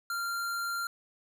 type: tone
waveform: square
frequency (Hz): 1386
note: F6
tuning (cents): -14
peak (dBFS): -32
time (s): 0.1-0.87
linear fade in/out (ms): 2
effects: none